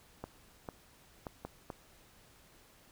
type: clicks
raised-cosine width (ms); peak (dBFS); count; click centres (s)
1; -26; 5; 0.24 / 0.688 / 1.268 / 1.45 / 1.702
effects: pink hiss -62 dBFS RMS until 2.91 s